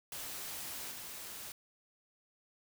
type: noise with level steps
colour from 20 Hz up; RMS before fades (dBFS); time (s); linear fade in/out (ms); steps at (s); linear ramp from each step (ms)
white; -43 / -46; 0.12-1.52; 2; 0.91; 5
effects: none